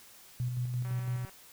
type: tone with tremolo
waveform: sine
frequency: 123.47 Hz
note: B2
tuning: in tune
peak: -29 dBFS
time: 0.4-1.25 s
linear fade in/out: 0 ms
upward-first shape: square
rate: 5.9 Hz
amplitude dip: 35%
type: click train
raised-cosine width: 0.5 ms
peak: -36 dBFS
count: 86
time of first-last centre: 0.85-1.295 s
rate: 191 Hz
effects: white hiss -55 dBFS RMS until 1.52 s